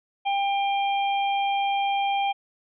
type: harmonic tone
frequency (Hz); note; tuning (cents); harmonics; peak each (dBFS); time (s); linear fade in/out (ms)
796; G5; +26; 1 / 3 / 4; -22 / -32 / -34; 0.25-2.33; 20
effects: none